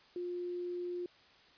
sine tone, 354 Hz, F4, 23 cents sharp, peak -36 dBFS, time 0.16-1.06 s, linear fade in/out 2 ms, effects white hiss -62 dBFS RMS until 1.57 s + resampled to 11025 Hz

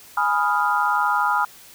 sine chord, F half-diminished seventh, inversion first, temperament equal, 830.6 / 987.8 / 1244.5 / 1396.9 Hz, Ab5 / Cb6 / Eb6 / F6, 0 / 0 / 0 / 0 cents, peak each -23 dBFS, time 0.17-1.45 s, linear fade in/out 5 ms, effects white hiss -46 dBFS RMS until 1.74 s

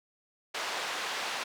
pink band-pass noise, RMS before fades -35 dBFS, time 0.54-1.44 s, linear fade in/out 10 ms, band 720 to 5000 Hz, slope 12 dB/octave, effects none

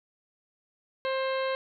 harmonic tone with a mistuned harmonic, 529 Hz, C5, 19 cents sharp, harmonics 1 / 2 / 3 / 4 / 5 / 6 / 7 / 8, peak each -28 / -34 / -38 / -40 / -42 / -44 / -45 / -46 dBFS, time 1.05-1.55 s, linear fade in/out 0 ms, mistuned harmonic 7, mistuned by +63 cents, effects none

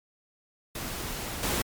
pink noise with level steps, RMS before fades -35 / -28 dBFS, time 0.75-1.62 s, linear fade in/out 5 ms, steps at 1.43 s, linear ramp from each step 2 ms, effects MP3 96 kbps

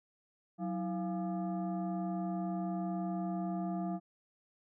sine tone with frequency modulation, 185 Hz, F#3, in tune, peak -33 dBFS, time 0.58-4 s, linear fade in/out 50 ms, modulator 509 Hz, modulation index 1, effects none

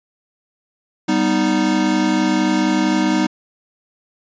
square chord, G augmented, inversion none, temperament equal, 196 / 246.9 / 311.1 Hz, G3 / B3 / D#4, 0 / 0 / 0 cents, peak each -21 / -21 / -18 dBFS, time 1.08-3.27 s, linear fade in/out 10 ms, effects resampled to 16000 Hz

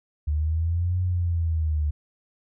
sine linear two-way sweep, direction up then down, 73.42 to 91.5 to 73.42 Hz, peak -21 dBFS, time 0.27-1.91 s, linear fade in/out 10 ms, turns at 1.01 s, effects none

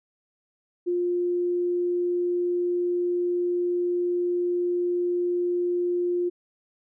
sine tone, 352.8 Hz, F4, 18 cents sharp, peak -22 dBFS, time 0.86-6.3 s, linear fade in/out 20 ms, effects none

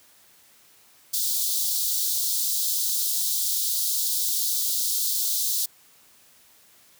white high-pass noise, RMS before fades -25 dBFS, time 1.13-5.66 s, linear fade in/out 10 ms, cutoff 3600 Hz, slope 48 dB/octave, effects white hiss -56 dBFS RMS until 6.99 s + high-pass 60 Hz 12 dB/octave

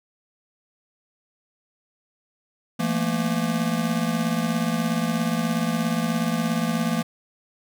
square tone cluster, 169 / 219.7 / 236.6 Hz, E3 / A3 / A#3, +43 / -2 / +26 cents, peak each -27 dBFS, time 2.79-7.03 s, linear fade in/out 10 ms, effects none

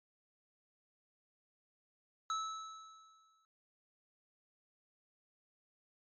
square tone with exponential decay, 1304 Hz, E6, 19 cents flat, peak -34 dBFS, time 2.3-3.45 s, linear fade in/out 1 ms, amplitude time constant 250 ms, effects MP3 32 kbps

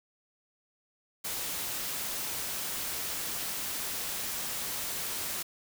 white noise, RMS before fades -35 dBFS, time 1.24-5.43 s, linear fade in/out 10 ms, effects none

